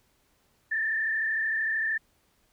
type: tone with frequency modulation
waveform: sine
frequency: 1777 Hz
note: A6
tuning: 17 cents sharp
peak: -25 dBFS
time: 0.71-1.98 s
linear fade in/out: 10 ms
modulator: 33.2 Hz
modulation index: 1.4
effects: pink hiss -68 dBFS RMS until 2.52 s